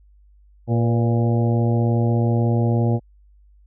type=harmonic tone with a mistuned harmonic; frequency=116.7 Hz; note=A#2; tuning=2 cents sharp; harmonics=1 / 2 / 3 / 4 / 5 / 6 / 7; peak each=-17 / -23 / -27 / -29 / -31 / -33 / -34 dBFS; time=0.67-3 s; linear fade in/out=50 ms; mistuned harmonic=4; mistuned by=+52 cents; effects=added 50 Hz sine -49 dBFS peak until 3.66 s